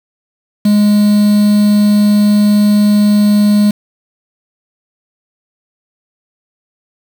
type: tone with quantisation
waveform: triangle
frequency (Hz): 207.7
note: G#3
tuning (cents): 0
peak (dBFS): -4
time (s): 0.65-3.71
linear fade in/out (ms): 5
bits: 4
effects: none